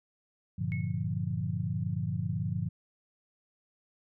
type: chord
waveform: sine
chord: G minor seventh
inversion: none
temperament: equal with one note detuned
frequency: 98 / 116.54 / 146.83 / 174.11 Hz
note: G2 / Bb2 / D3 / F3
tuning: 0 / 0 / 0 / -5 cents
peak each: -35 dBFS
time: 0.58-2.69 s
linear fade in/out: 10 ms
type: tone with exponential decay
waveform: sine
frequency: 2188 Hz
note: C#7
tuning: 23 cents flat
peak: -37 dBFS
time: 0.72-1.06 s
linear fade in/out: 0 ms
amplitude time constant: 72 ms
effects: none